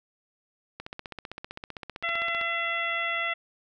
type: click train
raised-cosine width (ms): 0.3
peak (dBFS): -21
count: 26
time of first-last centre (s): 0.8-2.413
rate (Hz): 15.5
type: harmonic tone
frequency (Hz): 676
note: E5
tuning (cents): +43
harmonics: 1 / 2 / 3 / 4 / 5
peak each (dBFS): -36 / -33 / -29 / -34 / -38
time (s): 2.03-3.34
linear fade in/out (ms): 10
effects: none